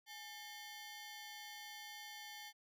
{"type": "ring-modulated tone", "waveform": "15% pulse", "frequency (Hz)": 1318.5, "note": "E6", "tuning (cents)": 0, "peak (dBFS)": -40, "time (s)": [0.06, 2.53], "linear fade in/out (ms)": 50, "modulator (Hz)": 481, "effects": []}